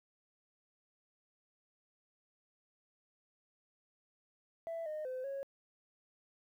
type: tone with pitch steps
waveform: sine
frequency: 663 / 614 / 513 / 550 Hz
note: E5 / D#5 / C5 / C#5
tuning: +10 / -23 / -34 / -14 cents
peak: -36 dBFS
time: 4.67-5.43 s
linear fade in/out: 0 ms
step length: 190 ms
effects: tanh soft clip ceiling -36 dBFS + 12-bit